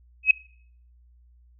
sine tone with exponential growth, 2553 Hz, D#7, 44 cents sharp, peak -8 dBFS, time 0.23-0.31 s, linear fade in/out 5 ms, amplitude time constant 16 ms, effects noise-tail reverb RT60 0.6 s tail -23 dB re dry + added 60 Hz sine -53 dBFS peak until 1.59 s

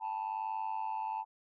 sine tone with amplitude modulation, 880 Hz, A5, in tune, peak -28 dBFS, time 0-1.25 s, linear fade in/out 50 ms, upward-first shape sine, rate 101 Hz, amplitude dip 90%, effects tanh soft clip ceiling -30 dBFS

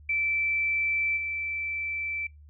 sine tone with level steps, 2328 Hz, D7, 16 cents flat, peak -24 / -29 dBFS, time 0.09-2.27 s, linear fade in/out 5 ms, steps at 1.16 s, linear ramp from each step 20 ms, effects noise-tail reverb RT60 0.2 s tail -26 dB re dry + added 74 Hz sine -48 dBFS peak until 2.49 s

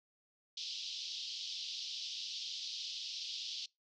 white band-pass noise, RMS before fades -43 dBFS, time 0.57-3.66 s, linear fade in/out 5 ms, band 3000 to 5300 Hz, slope 48 dB/octave, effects noise-tail reverb RT60 0.2 s tail -24 dB re dry

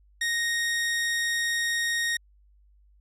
sawtooth tone, 1864.7 Hz, A#6, in tune, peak -21 dBFS, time 0.21-2.17 s, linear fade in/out 5 ms, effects added 50 Hz sine -56 dBFS peak until 3 s + low-pass 11000 Hz 12 dB/octave

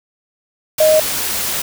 sine tone in noise, 622.3 Hz, D#5, in tune, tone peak -8 dBFS, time 0.8-1 s, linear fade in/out 5 ms, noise white, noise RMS -20 dBFS, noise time 0.78-1.62 s, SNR +9 dB, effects none

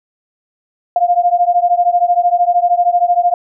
sine beating tone pair, 698.5 / 711.5 Hz, F5 / F5, 0 / +32 cents, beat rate 13 Hz, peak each -12 / -13 dBFS, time 0.96-3.34 s, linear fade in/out 2 ms, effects none

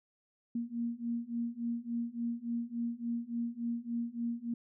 sine beating tone pair, 233.2 / 236.7 Hz, A#3 / A#3, +1 / +27 cents, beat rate 3.5 Hz, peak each -37 / -36 dBFS, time 0.55-4.54 s, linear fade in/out 5 ms, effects none

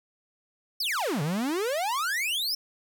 45% pulse exponential two-way sweep, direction down then up, 5470 to 138.59 to 5470 Hz, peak -26 dBFS, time 0.8-2.55 s, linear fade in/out 5 ms, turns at 1.22 s, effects none

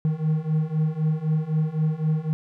triangle beating tone pair, 153.9 / 157.8 Hz, D#3 / D#3, -19 / +25 cents, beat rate 3.9 Hz, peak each -23 / -21 dBFS, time 0.05-2.33 s, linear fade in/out 0 ms, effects none

